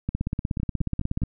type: two click trains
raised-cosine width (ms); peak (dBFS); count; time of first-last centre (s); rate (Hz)
5; -13 / -17; 20 / 4; 0.09-1.235 / 0.6-1.22; 16.6 / 4.84
effects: none